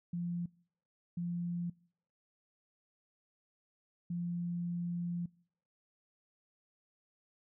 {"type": "tone bursts at uneven times", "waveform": "sine", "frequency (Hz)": 173.4, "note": "F3", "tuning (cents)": -12, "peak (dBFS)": -34, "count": 3, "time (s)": [[0.13, 0.46], [1.17, 1.7], [4.1, 5.26]], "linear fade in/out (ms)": 5, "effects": ["noise-tail reverb RT60 0.6 s tail -25 dB re dry"]}